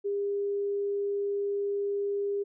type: tone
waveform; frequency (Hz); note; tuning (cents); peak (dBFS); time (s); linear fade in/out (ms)
sine; 403.1; G4; +48; -27; 0.04-2.44; 20
effects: none